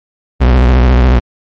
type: tone with vibrato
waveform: 40% pulse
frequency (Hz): 62.6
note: B1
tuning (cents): +24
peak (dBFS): -4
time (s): 0.4-1.2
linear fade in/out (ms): 20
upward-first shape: sine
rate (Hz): 14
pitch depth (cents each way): 120
effects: low-pass 3000 Hz 12 dB/octave + MP3 48 kbps